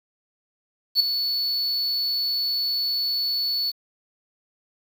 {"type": "tone with ADSR envelope", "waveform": "triangle", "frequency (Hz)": 4435, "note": "C#8", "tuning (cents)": 0, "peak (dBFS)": -11, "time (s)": [0.95, 3.72], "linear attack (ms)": 51, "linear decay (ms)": 5, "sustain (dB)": -10, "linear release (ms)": 27, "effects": ["7-bit"]}